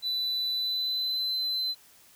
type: tone with pitch glide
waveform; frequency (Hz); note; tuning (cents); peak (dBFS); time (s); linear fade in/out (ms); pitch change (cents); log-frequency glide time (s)
sine; 3985 to 4052; B7 to B7; +15 to +44; -24; 0.02-1.75; 50; +29; 0.53-1.27
effects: tanh soft clip ceiling -26 dBFS + white hiss -57 dBFS RMS until 2.15 s